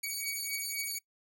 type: beating tone pair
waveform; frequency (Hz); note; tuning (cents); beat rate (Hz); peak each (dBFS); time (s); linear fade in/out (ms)
10% pulse; 2253 / 2256.9; C#7 / C#7; +28 / +31; 3.9; -28; 0.03-0.99; 10
effects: noise-tail reverb RT60 0.1 s tail -22 dB re dry